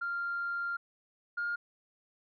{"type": "tone pair in turn", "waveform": "sine", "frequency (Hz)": [1393, 1414.9], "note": ["F6", "F6"], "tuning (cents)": [-5, 22], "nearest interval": "unison", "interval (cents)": 27, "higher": "second", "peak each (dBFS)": [-31, -30], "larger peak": "second", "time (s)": [[0.01, 0.77], [1.37, 1.56]], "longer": "first", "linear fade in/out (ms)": 10, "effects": ["tanh soft clip ceiling -27 dBFS"]}